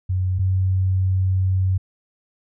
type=tone pair in turn; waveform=sine; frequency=92.5 / 93.95 Hz; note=F#2 / F#2; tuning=0 / +27 cents; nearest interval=unison; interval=27 cents; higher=second; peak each=-18 / -16 dBFS; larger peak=second; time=0.09-0.39 / 0.39-1.78 s; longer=second; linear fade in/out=10 ms; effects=none